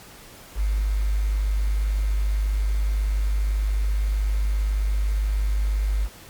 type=tone with quantisation; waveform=sine; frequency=50.9 Hz; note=G#1; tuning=34 cents flat; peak=-19 dBFS; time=0.55-6.09 s; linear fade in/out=50 ms; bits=7; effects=pink hiss -45 dBFS RMS until 6.29 s + MP3 96 kbps